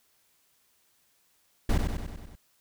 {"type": "noise with echo", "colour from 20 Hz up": "brown", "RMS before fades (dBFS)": -23, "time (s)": [1.69, 1.78], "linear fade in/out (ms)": 5, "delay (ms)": 96, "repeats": 6, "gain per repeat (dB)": -4, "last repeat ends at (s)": 2.356, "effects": ["white hiss -68 dBFS RMS until 2.6 s"]}